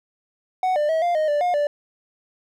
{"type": "tone with pitch steps", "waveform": "triangle", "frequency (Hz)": [743, 595, 643, 698, 620, 587, 714, 585], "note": ["F#5", "D5", "E5", "F5", "D#5", "D5", "F5", "D5"], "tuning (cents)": [7, 22, -43, -1, -6, -1, 38, -7], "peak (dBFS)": -16, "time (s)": [0.63, 1.67], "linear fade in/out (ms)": 2, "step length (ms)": 130, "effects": []}